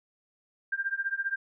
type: tone with tremolo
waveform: sine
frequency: 1590 Hz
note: G6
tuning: 24 cents sharp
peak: -24 dBFS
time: 0.72-1.36 s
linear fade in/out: 5 ms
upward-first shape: triangle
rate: 15 Hz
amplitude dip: 100%
effects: none